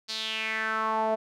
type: tone with band-pass filter sweep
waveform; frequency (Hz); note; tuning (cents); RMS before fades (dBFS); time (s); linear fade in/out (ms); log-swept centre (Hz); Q
sawtooth; 220.1; A3; +1; -29; 0.08-1.16; 20; 4600 to 660; 4.3
effects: none